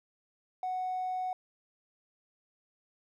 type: tone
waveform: triangle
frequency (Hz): 740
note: F#5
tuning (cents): 0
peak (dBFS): -28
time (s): 0.63-1.33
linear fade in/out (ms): 2
effects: tanh soft clip ceiling -28 dBFS